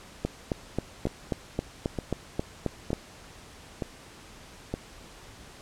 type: two click trains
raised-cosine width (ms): 2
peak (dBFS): -16 / -13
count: 5 / 11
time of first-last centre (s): 1.07-4.74 / 0.25-2.931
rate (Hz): 1.09 / 3.73
effects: pink hiss -49 dBFS RMS until 5.61 s + low-pass 9000 Hz 12 dB/octave